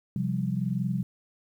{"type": "chord", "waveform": "sine", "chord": "C suspended fourth", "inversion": "none", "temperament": "equal", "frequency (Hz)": [130.81, 174.61, 196], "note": ["C3", "F3", "G3"], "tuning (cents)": [0, 0, 0], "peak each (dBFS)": -30, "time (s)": [0.16, 1.03], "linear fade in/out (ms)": 2, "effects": ["10-bit"]}